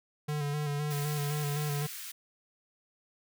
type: tone with vibrato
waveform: square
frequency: 146.9 Hz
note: D3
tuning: 1 cent sharp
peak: -31 dBFS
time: 0.28-1.87 s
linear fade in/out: 10 ms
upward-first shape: square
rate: 3.9 Hz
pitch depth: 31 cents each way
type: high-pass noise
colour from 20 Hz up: white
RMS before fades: -42 dBFS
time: 0.9-2.12 s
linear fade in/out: 10 ms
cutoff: 1400 Hz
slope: 24 dB/octave
effects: none